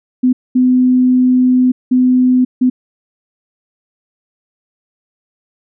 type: tone bursts at uneven times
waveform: sine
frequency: 253 Hz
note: B3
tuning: 42 cents sharp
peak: -7 dBFS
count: 4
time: 0.23-0.33 / 0.55-1.72 / 1.91-2.45 / 2.61-2.7 s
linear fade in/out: 10 ms
effects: none